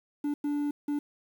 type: tone bursts at uneven times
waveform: triangle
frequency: 291.1 Hz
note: D4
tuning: 15 cents flat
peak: -25 dBFS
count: 3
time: 0.24-0.34 / 0.44-0.71 / 0.88-0.99 s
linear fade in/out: 5 ms
effects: 9-bit